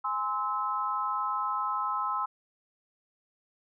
sine chord, Ab augmented, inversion none, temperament just, 830.6 / 1038.3 / 1297.8 Hz, Ab5 / C6 / E6, 0 / -14 / -27 cents, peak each -36 / -31 / -31 dBFS, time 0.04-2.26 s, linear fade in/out 10 ms, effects none

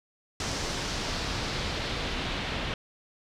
pink noise with low-pass filter sweep, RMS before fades -32 dBFS, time 0.4-2.74 s, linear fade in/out 2 ms, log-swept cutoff 6100 to 3200 Hz, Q 1.6, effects none

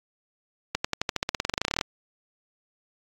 accelerating click train, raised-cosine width 0.2 ms, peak -7 dBFS, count 22, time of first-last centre 0.75-1.811 s, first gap 95 ms, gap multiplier 0.93, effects AAC 64 kbps

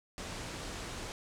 pink low-pass noise, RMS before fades -42 dBFS, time 0.18-1.12 s, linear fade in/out 0 ms, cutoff 8700 Hz, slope 24 dB/octave, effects none

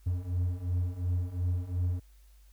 triangle beating tone pair, 87.5 / 90.3 Hz, F2 / F#2, +4 / -42 cents, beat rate 2.8 Hz, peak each -31 / -28 dBFS, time 0.06-2 s, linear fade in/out 10 ms, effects added 50 Hz sine -54 dBFS peak until 2.52 s + white hiss -68 dBFS RMS until 2.52 s

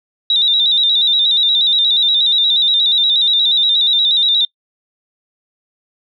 sine tone with vibrato, 3729 Hz, A#7, in tune, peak -10 dBFS, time 0.3-4.45 s, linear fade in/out 2 ms, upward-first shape square, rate 8.4 Hz, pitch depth 60 cents each way, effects noise-tail reverb RT60 0.1 s tail -23 dB re dry

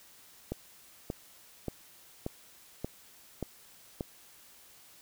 click train, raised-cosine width 2 ms, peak -20 dBFS, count 7, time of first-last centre 0.52-4.008 s, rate 1.72 Hz, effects white hiss -57 dBFS RMS until 5.01 s

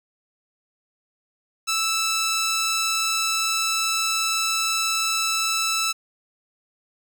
10% pulse tone, 1318.5 Hz, E6, in tune, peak -13 dBFS, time 1.67-5.93 s, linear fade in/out 20 ms, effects none

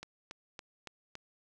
click train, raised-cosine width 0.2 ms, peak -26 dBFS, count 5, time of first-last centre 0.03-1.154 s, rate 3.56 Hz, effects none

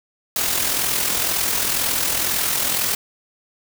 white noise with amplitude modulation, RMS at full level -19 dBFS, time 0.36-2.95 s, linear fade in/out 2 ms, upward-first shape sine, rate 42 Hz, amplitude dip 45%, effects none

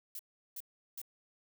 violet noise bursts, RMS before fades -43 dBFS, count 3, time 0.15-1.016 s, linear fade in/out 2 ms, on 42 ms, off 370 ms, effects none

